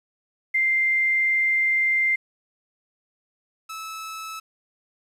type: tone pair in turn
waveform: sine / sawtooth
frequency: 2093 / 1304.1 Hz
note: C7 / E6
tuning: 0 / -19 cents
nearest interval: minor sixth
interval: 819 cents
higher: first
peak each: -18 / -29 dBFS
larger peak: first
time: 0.54-2.16 / 3.69-4.4 s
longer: first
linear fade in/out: 10 ms
effects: resampled to 32000 Hz + 9-bit